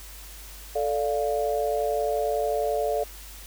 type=chord; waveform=sine; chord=D minor; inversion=second; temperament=equal; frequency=440 / 587.3 / 698.5 Hz; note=A4 / D5 / F5; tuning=0 / 0 / 0 cents; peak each=-27 / -27 / -28 dBFS; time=0.75-3.04 s; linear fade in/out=10 ms; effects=added 50 Hz sine -43 dBFS peak until 3.46 s + white hiss -45 dBFS RMS until 3.46 s